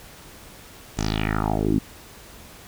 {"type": "tone with low-pass filter sweep", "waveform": "10% pulse", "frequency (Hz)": 53.2, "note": "G#1", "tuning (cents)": 42, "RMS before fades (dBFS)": -23, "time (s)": [0.97, 1.79], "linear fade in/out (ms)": 10, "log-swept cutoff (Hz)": [7600, 240], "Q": 4.2, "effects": ["pink hiss -45 dBFS RMS until 2.67 s"]}